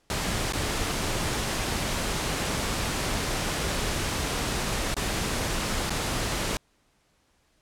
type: noise with dropouts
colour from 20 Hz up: pink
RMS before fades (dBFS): -28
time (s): 0.1-6.57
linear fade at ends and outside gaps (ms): 1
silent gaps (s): 0.524-0.534 / 4.943-4.966 / 5.896-5.904
effects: pink hiss -67 dBFS RMS until 7.61 s + low-pass 10000 Hz 12 dB/octave